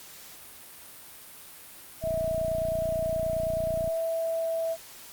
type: tone with pitch glide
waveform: sine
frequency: 647 to 657.2 Hz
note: E5 to E5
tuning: -32 to -5 cents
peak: -26 dBFS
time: 2.01-4.77 s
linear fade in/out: 50 ms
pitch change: +27 cents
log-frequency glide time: 3.7-3.99 s
type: click train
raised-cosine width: 5 ms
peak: -24 dBFS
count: 55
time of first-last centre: 2.04-3.877 s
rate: 29.4 Hz
effects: white hiss -47 dBFS RMS until 5.12 s + Opus 48 kbps